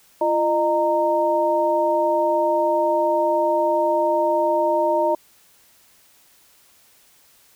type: tone cluster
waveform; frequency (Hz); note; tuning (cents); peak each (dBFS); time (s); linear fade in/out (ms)
sine; 341.9 / 612 / 925; F4 / D#5 / A#5; -37 / -29 / -14; -24 / -19 / -21; 0.21-5.15; 5
effects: white hiss -55 dBFS RMS until 7.55 s